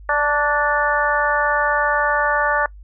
harmonic tone with a mistuned harmonic, 293.7 Hz, D4, in tune, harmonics 2 / 3 / 4 / 5 / 6, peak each -22 / -22 / -22 / -22 / -22 dBFS, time 0.09-2.66 s, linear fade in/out 2 ms, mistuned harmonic 4, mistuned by -22 cents, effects noise-tail reverb RT60 0.1 s tail -22 dB re dry + added 50 Hz sine -37 dBFS peak until 2.83 s

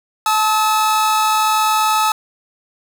45% pulse tone pair together, 869 / 1283 Hz, A5 / E6, -22 / -47 cents, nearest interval perfect fifth, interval 675 cents, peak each -16 dBFS, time 0.26-2.12 s, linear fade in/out 2 ms, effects none

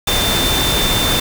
sine tone in noise, 3567 Hz, A7, 23 cents sharp, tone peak -18 dBFS, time 0.07-1.2 s, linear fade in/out 5 ms, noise pink, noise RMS -17 dBFS, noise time 0.07-1.2 s, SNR -4 dB, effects none

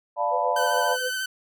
sine chord, B half-diminished seventh, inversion first, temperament equal, 587.3 / 698.5 / 880 / 987.8 Hz, D5 / F5 / A5 / B5, 0 / 0 / 0 / 0 cents, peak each -27 dBFS, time 0.16-0.97 s, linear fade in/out 50 ms
sine tone with tremolo, 505 Hz, B4, 39 cents sharp, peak -24 dBFS, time 0.3-1.11 s, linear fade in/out 50 ms, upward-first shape triangle, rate 6.8 Hz, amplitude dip 85%
sawtooth tone with vibrato, 1525 Hz, G6, 48 cents flat, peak -23 dBFS, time 0.56-1.26 s, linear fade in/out 5 ms, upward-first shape triangle, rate 14 Hz, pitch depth 33 cents each way
effects none

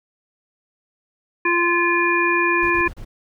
harmonic tone, 345.9 Hz, F4, 17 cents flat, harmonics 1 / 3 / 5 / 7, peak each -21 / -21 / -21 / -21 dBFS, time 1.45-2.88 s, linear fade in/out 5 ms
brown noise bursts, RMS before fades -34 dBFS, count 4, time 2.62-3.05 s, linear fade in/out 10 ms, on 85 ms, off 30 ms
effects none

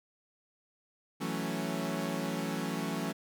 sawtooth chord, F# minor seventh, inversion third, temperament equal, 164.81 / 185 / 220 / 277.2 Hz, E3 / F#3 / A3 / C#4, 0 / 0 / 0 / 0 cents, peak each -34 / -34 / -34 / -34 dBFS, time 1.2-3.13 s, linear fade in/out 20 ms, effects none

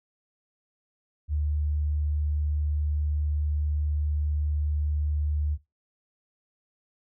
sine tone, 74.6 Hz, D2, 28 cents sharp, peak -24 dBFS, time 1.28-5.58 s, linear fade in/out 50 ms, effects noise-tail reverb RT60 0.2 s tail -17 dB re dry

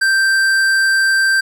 triangle tone with tanh clipping, 1568 Hz, G6, in tune, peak -13 dBFS, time 0.01-1.41 s, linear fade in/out 10 ms, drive 18 dB, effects none

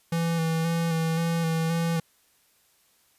square tone with vibrato, 164.81 Hz, E3, in tune, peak -24 dBFS, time 0.12-2 s, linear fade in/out 5 ms, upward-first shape square, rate 1.9 Hz, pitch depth 22 cents each way, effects white hiss -64 dBFS RMS until 3.18 s + resampled to 32000 Hz

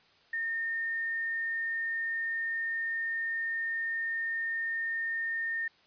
sine tone, 1825 Hz, A#6, 37 cents flat, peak -30 dBFS, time 0.33-5.68 s, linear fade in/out 5 ms, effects white hiss -63 dBFS RMS until 5.86 s + resampled to 11025 Hz

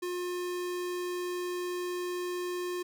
square tone, 356.9 Hz, F4, 38 cents sharp, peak -33 dBFS, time 0.02-2.83 s, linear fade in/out 10 ms, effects none

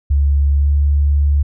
sine tone with pitch glide, 70.8 to 71.95 Hz, C#2 to D2, +37 to -35 cents, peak -10 dBFS, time 0.1-1.43 s, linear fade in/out 10 ms, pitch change +28 cents, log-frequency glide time 0.57-0.7 s, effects none

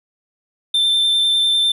triangle tone with vibrato, 3562 Hz, A7, 21 cents sharp, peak -12 dBFS, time 0.74-1.72 s, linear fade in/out 5 ms, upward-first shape triangle, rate 10 Hz, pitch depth 14 cents each way, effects none

